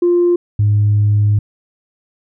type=tone pair in turn; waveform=sine; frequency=350 / 104.06 Hz; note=F4 / G#2; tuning=+4 / +4 cents; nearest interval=octave + major sixth; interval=2100 cents; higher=first; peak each=-8 dBFS; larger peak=neither; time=0.02-0.36 / 0.59-1.39 s; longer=second; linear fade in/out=5 ms; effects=tanh soft clip ceiling -6 dBFS